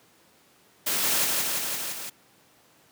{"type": "noise with echo", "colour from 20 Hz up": "white", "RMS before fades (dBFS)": -26, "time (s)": [0.86, 1.25], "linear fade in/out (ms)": 10, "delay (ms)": 170, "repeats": 5, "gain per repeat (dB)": -2, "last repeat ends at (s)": 2.1, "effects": ["pink hiss -59 dBFS RMS until 2.91 s", "high-pass 150 Hz 12 dB/octave"]}